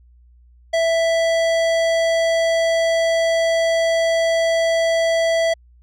sine tone with hard clipping, 660 Hz, E5, 2 cents sharp, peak -17 dBFS, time 0.73-5.54 s, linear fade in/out 10 ms, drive 16 dB, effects added 60 Hz sine -47 dBFS peak until 5.82 s

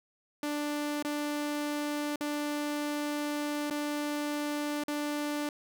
sawtooth tone with dropouts, 294.5 Hz, D4, 5 cents sharp, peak -27 dBFS, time 0.43-5.49 s, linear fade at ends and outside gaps 2 ms, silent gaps 1.026-1.048 / 2.159-2.208 / 3.7-3.708 / 4.837-4.881 s, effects none

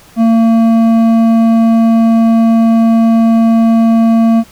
sine tone with hard clipping, 227.3 Hz, A#3, 43 cents flat, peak -7 dBFS, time 0.16-4.44 s, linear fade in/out 50 ms, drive 8 dB, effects pink hiss -41 dBFS RMS until 4.51 s

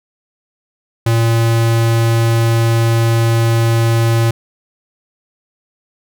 square tone, 114.9 Hz, A#2, 25 cents flat, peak -11 dBFS, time 1.06-4.31 s, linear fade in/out 5 ms, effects none

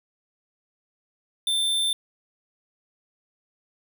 square tone, 3561 Hz, A7, 20 cents sharp, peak -22 dBFS, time 1.47-1.93 s, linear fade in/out 2 ms, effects none

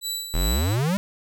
20% pulse tone with tremolo, 3951 Hz, B7, in tune, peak -20 dBFS, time 0.01-0.77 s, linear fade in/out 50 ms, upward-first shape sine, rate 2.6 Hz, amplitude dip 60%
square exponential sweep, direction up, 38.09 to 207.7 Hz, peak -21 dBFS, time 0.34-0.97 s, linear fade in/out 0 ms
effects none

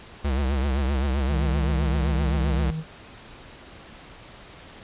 square tone with vibrato, 68 Hz, C#2, 33 cents flat, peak -22 dBFS, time 0.24-2.71 s, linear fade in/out 10 ms, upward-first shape triangle, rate 7.7 Hz, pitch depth 140 cents each way
triangle tone with pitch glide, 155.56 to 158.55 Hz, D#3 to D#3, 0 to +33 cents, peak -25 dBFS, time 1.28-2.84 s, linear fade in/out 50 ms, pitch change +33 cents, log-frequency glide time 1.64-2.65 s
effects pink hiss -45 dBFS RMS until 4.83 s + resampled to 8000 Hz

